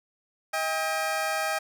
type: tone pair together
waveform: 20% pulse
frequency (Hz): 635 / 800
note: D#5 / G5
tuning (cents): +35 / +35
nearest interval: major third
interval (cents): 400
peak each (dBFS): -24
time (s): 0.53-1.59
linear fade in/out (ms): 10
effects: none